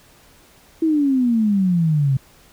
sine exponential sweep, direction down, 329.6 to 130.81 Hz, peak -14 dBFS, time 0.82-2.17 s, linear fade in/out 5 ms, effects pink hiss -51 dBFS RMS until 2.52 s

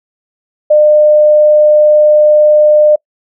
sine tone, 603 Hz, D5, 46 cents sharp, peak -3 dBFS, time 0.7-2.96 s, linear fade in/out 10 ms, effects noise-tail reverb RT60 0.1 s tail -26 dB re dry

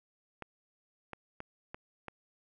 clicks, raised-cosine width 0.5 ms, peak -26 dBFS, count 5, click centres 0.423 / 1.133 / 1.404 / 1.745 / 2.083 s, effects none

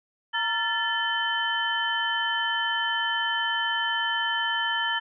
sine tone cluster, 929 / 1362 / 1753 / 3068 Hz, A#5 / F6 / A6 / G7, -6 / -44 / -7 / -38 cents, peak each -30 / -34 / -27 / -29 dBFS, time 0.33-5 s, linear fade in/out 20 ms, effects none

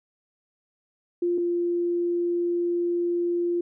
sine tone pair in turn, 349.2 / 347.2 Hz, F4 / F4, 0 / -10 cents, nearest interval unison, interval 10 cents, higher first, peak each -21 / -22 dBFS, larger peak first, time 1.22-1.38 / 1.38-3.61 s, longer second, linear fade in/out 5 ms, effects none

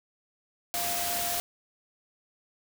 sine tone in noise, 698.5 Hz, F5, in tune, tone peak -34 dBFS, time 0.74-1.4 s, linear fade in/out 0 ms, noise white, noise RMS -31 dBFS, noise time 0.74-1.4 s, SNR -6 dB, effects none

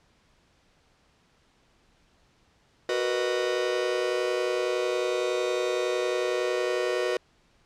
45% pulse chord, B major seventh, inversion second, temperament just, 370.4 / 463 / 493.9 / 617.4 Hz, F#4 / A#4 / B4 / D#5, +2 / -12 / 0 / -14 cents, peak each -29 / -34 / -29 / -32 dBFS, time 2.89-7.17 s, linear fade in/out 2 ms, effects pink hiss -64 dBFS RMS until 7.65 s + low-pass 6000 Hz 12 dB/octave

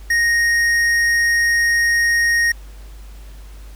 triangle tone with tanh clipping, 1864.7 Hz, A#6, in tune, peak -15 dBFS, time 0.1-2.52 s, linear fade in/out 5 ms, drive 15 dB, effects added 50 Hz sine -34 dBFS peak until 3.75 s + pink hiss -48 dBFS RMS until 3.75 s

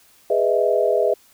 sine chord, E major seventh, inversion first, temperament just, 412 / 494.4 / 618.1 / 659.3 Hz, G#4 / B4 / D#5 / E5, -14 / +2 / -12 / 0 cents, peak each -21 dBFS, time 0.3-1.14 s, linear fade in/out 5 ms, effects white hiss -54 dBFS RMS until 1.33 s

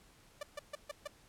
sawtooth tone bursts, 587.3 Hz, D5, in tune, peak -35 dBFS, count 5, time 0.41-1.075 s, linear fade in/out 5 ms, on 21 ms, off 140 ms, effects pink hiss -63 dBFS RMS until 1.28 s + low-pass 12000 Hz 12 dB/octave

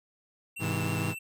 square tone with vibrato, 2702 Hz, E7, 42 cents sharp, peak -38 dBFS, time 0.56-1.19 s, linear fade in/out 10 ms, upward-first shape triangle, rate 6.4 Hz, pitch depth 33 cents each way
sawtooth chord, Ab augmented, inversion none, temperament just, 103.83 / 129.78 / 162.23 Hz, Ab2 / C3 / E3, 0 / -14 / -27 cents, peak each -28 / -31 / -28 dBFS, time 0.59-1.15 s, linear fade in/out 50 ms
effects none

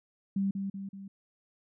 sine tone with echo, 196 Hz, G3, in tune, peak -26 dBFS, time 0.36-0.51 s, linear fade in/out 5 ms, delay 190 ms, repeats 3, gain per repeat -5 dB, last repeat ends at 1.08 s, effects none

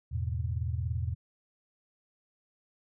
sine chord, E major, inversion none, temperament equal with one note detuned, 82.41 / 106.07 / 123.47 Hz, E2 / G#2 / B2, 0 / +37 / 0 cents, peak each -32 / -35 / -35 dBFS, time 0.11-1.15 s, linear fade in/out 20 ms, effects none

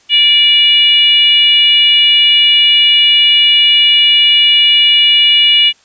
sine tone with frequency modulation, 2895 Hz, F#7, 38 cents flat, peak -5 dBFS, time 0.09-5.73 s, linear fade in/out 50 ms, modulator 567 Hz, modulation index 0.72, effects white hiss -49 dBFS RMS until 5.84 s + resampled to 16000 Hz

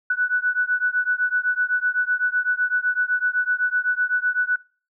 sine beating tone pair, 1480 / 1487.9 Hz, F#6 / F#6, 0 / +9 cents, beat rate 7.9 Hz, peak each -22 / -22 dBFS, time 0.1-4.56 s, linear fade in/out 5 ms, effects noise-tail reverb RT60 0.4 s tail -24 dB re dry

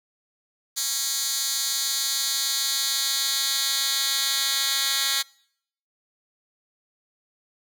10% pulse tone with high-pass filter sweep, 273.4 Hz, C#4, 24 cents flat, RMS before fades -25 dBFS, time 0.76-5.23 s, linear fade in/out 20 ms, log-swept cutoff 5400 to 3100 Hz, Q 1.4, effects noise-tail reverb RT60 0.7 s tail -26 dB re dry

